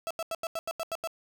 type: tone bursts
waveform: 35% pulse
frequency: 659.3 Hz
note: E5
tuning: in tune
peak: -29 dBFS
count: 9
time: 0.07-1.074 s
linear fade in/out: 0 ms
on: 36 ms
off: 85 ms
effects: none